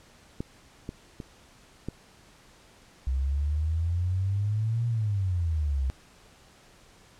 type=clicks; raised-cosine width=3 ms; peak=-18 / -21 / -24 / -19 dBFS; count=4; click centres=0.405 / 0.891 / 1.202 / 1.886 s
type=exponential two-way sweep; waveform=sine; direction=up then down; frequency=64 to 118.9 to 64 Hz; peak=-24 dBFS; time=3.07-5.9 s; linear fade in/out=0 ms; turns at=4.87 s
effects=pink hiss -56 dBFS RMS until 7.19 s + low-pass 9000 Hz 12 dB/octave